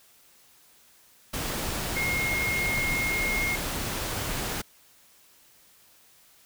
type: tone in noise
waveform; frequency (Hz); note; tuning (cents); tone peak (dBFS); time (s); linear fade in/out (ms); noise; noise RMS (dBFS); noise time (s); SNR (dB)
sine; 2147; C7; +44; -26; 1.96-3.56; 10; pink; -31; 1.33-4.62; +2
effects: white hiss -58 dBFS RMS until 6.45 s